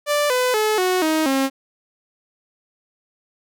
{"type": "tone with pitch steps", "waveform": "sawtooth", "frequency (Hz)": [587.3, 502.5, 429.9, 367.8, 314.7, 269.3], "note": ["D5", "B4", "A4", "F#4", "D#4", "C#4"], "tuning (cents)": [0, 30, -40, -10, 20, -50], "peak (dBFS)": -13, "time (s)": [0.06, 1.5], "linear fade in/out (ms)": 50, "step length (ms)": 240, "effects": []}